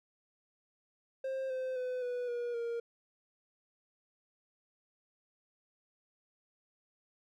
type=tone with pitch steps; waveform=triangle; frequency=530 / 517 / 504.3 / 491.9 / 479.9 / 468.1 Hz; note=C5 / C5 / B4 / B4 / B4 / A#4; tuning=+22 / -21 / +36 / -7 / -50 / +7 cents; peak=-32 dBFS; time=1.24-2.8 s; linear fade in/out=5 ms; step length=260 ms; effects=none